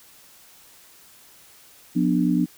sine chord, B diminished, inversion second, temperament just, 177.8 / 246.9 / 296.3 Hz, F3 / B3 / D4, +31 / 0 / +15 cents, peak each -22 dBFS, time 1.95-2.46 s, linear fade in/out 20 ms, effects white hiss -51 dBFS RMS until 2.57 s

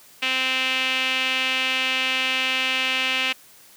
sawtooth tone with band-pass filter, 260.1 Hz, C4, 10 cents flat, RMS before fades -23 dBFS, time 0.22-3.33 s, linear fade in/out 10 ms, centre 2700 Hz, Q 3.9, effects white hiss -50 dBFS RMS until 3.76 s + high-pass 80 Hz 12 dB/octave

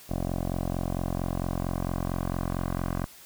10% pulse tone with low-pass filter sweep, 44.41 Hz, F1, 30 cents sharp, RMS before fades -30 dBFS, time 0.09-3.06 s, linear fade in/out 10 ms, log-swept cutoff 690 to 1300 Hz, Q 1.5, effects white hiss -50 dBFS RMS until 3.25 s

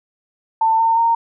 sine tone with pitch steps, 894 / 908.1 / 922.3 Hz, A5 / A#5 / A#5, +27 / -46 / -19 cents, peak -12 dBFS, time 0.61-1.15 s, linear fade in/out 5 ms, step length 180 ms, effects none

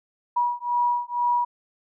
sine beating tone pair, 965 / 967.1 Hz, B5 / B5, -40 / -37 cents, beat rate 2.1 Hz, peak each -24 dBFS, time 0.36-1.45 s, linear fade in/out 10 ms, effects none

